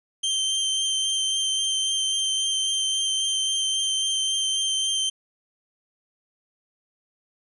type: tone with vibrato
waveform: sawtooth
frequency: 3136 Hz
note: G7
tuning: in tune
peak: -19 dBFS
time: 0.23-5.1 s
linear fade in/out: 10 ms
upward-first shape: sine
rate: 3.7 Hz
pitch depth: 12 cents each way
effects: resampled to 24000 Hz + 10-bit